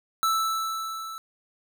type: tone with level ramp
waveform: square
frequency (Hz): 1318.5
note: E6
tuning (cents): 0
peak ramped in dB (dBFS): -21 to -36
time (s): 0.23-1.18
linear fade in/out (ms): 0
effects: none